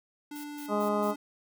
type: tone with pitch glide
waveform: square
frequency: 293.7 to 287.5 Hz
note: D4 to D4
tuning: 0 to -37 cents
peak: -39 dBFS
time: 0.31-1.16 s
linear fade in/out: 5 ms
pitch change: -37 cents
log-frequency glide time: 0.55-0.8 s
type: noise bursts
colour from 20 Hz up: blue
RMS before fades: -47 dBFS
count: 4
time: 0.35-1.116 s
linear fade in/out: 10 ms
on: 94 ms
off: 130 ms
type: harmonic tone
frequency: 207.7 Hz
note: G#3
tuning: in tune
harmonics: 1 / 2 / 3 / 4 / 5 / 6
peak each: -31 / -32 / -31 / -36 / -36 / -34 dBFS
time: 0.68-1.15 s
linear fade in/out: 50 ms
effects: none